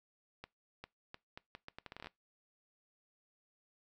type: accelerating click train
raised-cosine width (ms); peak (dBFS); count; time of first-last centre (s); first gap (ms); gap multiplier
0.3; -30; 15; 0.44-2.071; 400; 0.76
effects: noise-tail reverb RT60 0.2 s tail -22 dB re dry